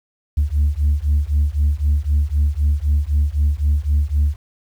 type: beating tone pair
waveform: sine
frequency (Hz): 71.3 / 75.2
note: C#2 / D2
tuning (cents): +49 / +42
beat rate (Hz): 3.9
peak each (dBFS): -16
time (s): 0.37-4.36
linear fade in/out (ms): 10
effects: tanh soft clip ceiling -10 dBFS + 8-bit